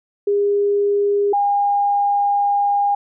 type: tone pair in turn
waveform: sine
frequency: 406.1 / 810.4 Hz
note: G#4 / G#5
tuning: -39 / -43 cents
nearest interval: octave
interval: 1196 cents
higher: second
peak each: -14 dBFS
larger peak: neither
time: 0.27-1.33 / 1.33-2.95 s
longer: second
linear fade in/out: 5 ms
effects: none